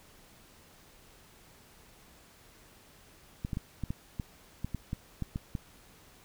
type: clicks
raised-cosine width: 5 ms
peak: -21 dBFS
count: 12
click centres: 3.449 / 3.532 / 3.571 / 3.837 / 3.905 / 4.198 / 4.646 / 4.747 / 4.931 / 5.223 / 5.359 / 5.552 s
effects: pink hiss -58 dBFS RMS until 6.24 s